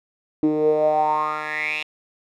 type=tone with band-pass filter sweep; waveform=10% pulse; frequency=152.8 Hz; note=D#3; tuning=31 cents flat; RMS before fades=-21 dBFS; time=0.43-1.83 s; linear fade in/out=2 ms; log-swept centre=310 to 2900 Hz; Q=7.3; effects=none